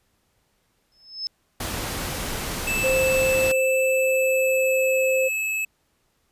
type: tone with exponential growth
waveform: sine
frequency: 5220 Hz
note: E8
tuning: 18 cents flat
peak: -23 dBFS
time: 0.92-1.27 s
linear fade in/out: 0 ms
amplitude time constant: 76 ms
type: noise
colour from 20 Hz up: pink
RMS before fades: -29 dBFS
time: 1.6-3.52 s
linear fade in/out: 5 ms
type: tone with pitch glide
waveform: square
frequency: 2633 to 2598 Hz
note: E7 to E7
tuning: -3 to -26 cents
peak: -24 dBFS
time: 2.67-5.65 s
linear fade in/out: 5 ms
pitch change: -23 cents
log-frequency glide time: 3.82-5.03 s
type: tone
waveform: sine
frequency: 524 Hz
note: C5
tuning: 2 cents sharp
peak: -19 dBFS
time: 2.83-5.29 s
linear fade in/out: 20 ms
effects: pink hiss -68 dBFS RMS until 6.31 s + resampled to 32000 Hz